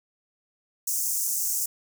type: high-pass noise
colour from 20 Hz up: pink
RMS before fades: -27 dBFS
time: 0.87-1.66 s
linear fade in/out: 5 ms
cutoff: 6000 Hz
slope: 48 dB/octave
effects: none